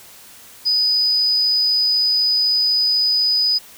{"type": "tone", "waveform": "sine", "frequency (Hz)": 4978, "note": "D#8", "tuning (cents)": 0, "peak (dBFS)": -14, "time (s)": [0.65, 3.59], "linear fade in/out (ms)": 20, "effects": ["white hiss -43 dBFS RMS until 3.77 s"]}